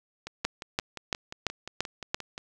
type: two click trains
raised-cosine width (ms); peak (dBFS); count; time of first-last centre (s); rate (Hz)
0.2; -20 / -9; 13 / 6; 0.27-2.379 / 0.45-2.145; 5.69 / 2.95
effects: none